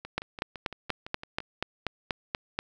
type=two click trains; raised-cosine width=0.3 ms; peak=-23 / -12 dBFS; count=9 / 11; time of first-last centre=0.05-1.404 / 0.18-2.59 s; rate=5.91 / 4.15 Hz; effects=none